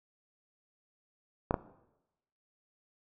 clicks, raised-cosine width 1 ms, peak -13 dBFS, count 2, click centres 1.509 / 1.542 s, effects noise-tail reverb RT60 0.9 s tail -17 dB re dry

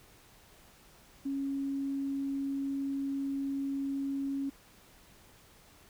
sine tone, 275.4 Hz, C#4, 11 cents flat, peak -31 dBFS, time 1.25-4.5 s, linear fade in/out 10 ms, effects pink hiss -59 dBFS RMS until 5.89 s

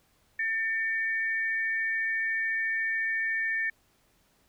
sine tone pair together, 1793 / 2259 Hz, A6 / C#7, +32 / +32 cents, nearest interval major third, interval 400 cents, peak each -27 / -34 dBFS, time 0.39-3.7 s, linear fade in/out 5 ms, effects pink hiss -67 dBFS RMS until 4.48 s

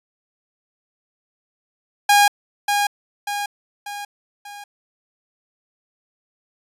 sawtooth tone with echo, 817 Hz, G#5, 29 cents flat, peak -7 dBFS, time 2.09-2.28 s, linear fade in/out 5 ms, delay 590 ms, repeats 4, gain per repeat -6 dB, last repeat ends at 4.64 s, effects resampled to 32000 Hz

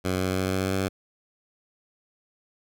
10% pulse tone with pitch steps, 92.5 / 93.3 / 94.12 / 94.94 / 95.76 Hz, F#2 / F#2 / F#2 / F#2 / G2, 0 / +15 / +30 / +45 / -40 cents, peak -16 dBFS, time 0.04-0.89 s, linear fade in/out 20 ms, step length 170 ms, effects none

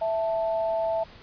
sine tone pair together, 659.3 / 881 Hz, E5 / A5, 0 / +2 cents, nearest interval perfect fourth, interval 502 cents, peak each -24 / -31 dBFS, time 0.01-1.04 s, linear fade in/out 10 ms, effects pink hiss -49 dBFS RMS until 1.22 s + resampled to 11025 Hz

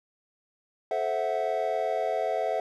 triangle chord, F# half-diminished seventh, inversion first, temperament equal with one note detuned, 435.7 / 523.3 / 659.3 / 740 Hz, A4 / C5 / E5 / F#5, -17 / 0 / 0 / 0 cents, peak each -31 / -31 / -27 / -29 dBFS, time 0.91-2.6 s, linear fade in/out 2 ms, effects none

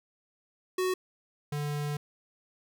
square tone pair in turn, 370 / 146.83 Hz, F#4 / D3, 0 / 0 cents, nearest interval octave + major third, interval 1600 cents, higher first, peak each -27 / -31 dBFS, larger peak first, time 0.78-0.94 / 1.52-1.97 s, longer second, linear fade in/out 5 ms, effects none

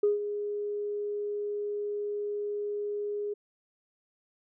sine tone with ADSR envelope, 413 Hz, G#4, 10 cents flat, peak -19 dBFS, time 0.03-3.34 s, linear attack 5 ms, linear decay 150 ms, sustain -11 dB, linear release 11 ms, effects tanh soft clip ceiling -16 dBFS

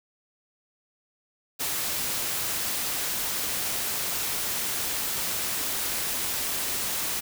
white noise, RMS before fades -29 dBFS, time 1.59-7.21 s, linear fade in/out 20 ms, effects none

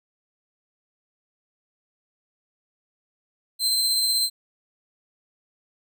sawtooth tone with tremolo, 4109 Hz, C8, 32 cents flat, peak -16 dBFS, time 3.59-4.3 s, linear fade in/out 50 ms, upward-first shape triangle, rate 16 Hz, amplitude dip 25%, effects none

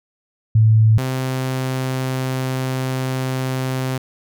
sine / sawtooth tone pair in turn, 110 / 130.32 Hz, A2 / C3, 0 / -7 cents, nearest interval minor third, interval 293 cents, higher second, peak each -9 / -16 dBFS, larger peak first, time 0.55-0.98 / 0.98-3.98 s, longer second, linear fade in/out 5 ms, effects none

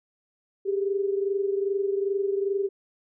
sine tone pair together, 392.8 / 415.3 Hz, G4 / G#4, +4 / 0 cents, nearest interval minor second, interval 96 cents, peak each -24 / -30 dBFS, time 0.65-2.69 s, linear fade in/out 20 ms, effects none

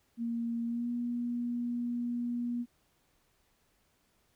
sine tone with pitch glide, 233.1 to 240.2 Hz, A#3 to B3, 0 to -48 cents, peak -31 dBFS, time 0.17-2.66 s, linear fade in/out 50 ms, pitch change +52 cents, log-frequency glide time 0.66-0.89 s, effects pink hiss -72 dBFS RMS until 4.35 s

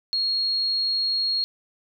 sine tone, 4288 Hz, C8, 42 cents sharp, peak -21 dBFS, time 0.13-1.44 s, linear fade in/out 0 ms, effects none

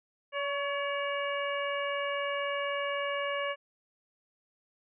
harmonic tone with a mistuned harmonic, 568 Hz, C#5, 42 cents sharp, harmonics 1 / 2 / 3 / 4 / 5, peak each -33 / -36 / -38 / -39 / -40 dBFS, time 0.32-3.56 s, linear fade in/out 50 ms, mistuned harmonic 2, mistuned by -26 cents, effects none

